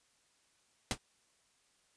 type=noise with exponential decay; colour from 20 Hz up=pink; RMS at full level=-27 dBFS; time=0.91-0.98 s; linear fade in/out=1 ms; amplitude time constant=15 ms; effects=white hiss -72 dBFS RMS until 1.96 s + resampled to 22050 Hz